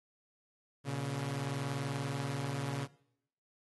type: tone pair together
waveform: sawtooth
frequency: 119.34 / 139.9 Hz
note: A#2 / C#3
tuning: +41 / +16 cents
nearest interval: minor third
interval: 275 cents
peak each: -36 / -32 dBFS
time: 0.84-2.88 s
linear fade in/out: 50 ms
effects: noise-tail reverb RT60 0.8 s tail -22 dB re dry + AAC 32 kbps